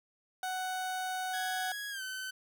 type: tone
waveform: 30% pulse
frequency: 744 Hz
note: F#5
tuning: 9 cents sharp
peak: -31 dBFS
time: 0.43-1.72 s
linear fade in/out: 2 ms
type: tone with pitch glide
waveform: sawtooth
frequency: 1662 to 1524.1 Hz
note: G#6 to G6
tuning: +1 to -49 cents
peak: -34 dBFS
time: 1.33-2.31 s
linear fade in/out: 10 ms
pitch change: -150 cents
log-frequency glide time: 1.9-2.02 s
effects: none